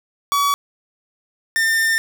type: tone pair in turn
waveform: 45% pulse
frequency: 1136 / 1803.3 Hz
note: C#6 / A6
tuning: +42 / +42 cents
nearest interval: minor sixth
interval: 800 cents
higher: second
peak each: -15 / -15 dBFS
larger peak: neither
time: 0.32-0.54 / 1.56-1.98 s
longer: second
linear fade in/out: 0 ms
effects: none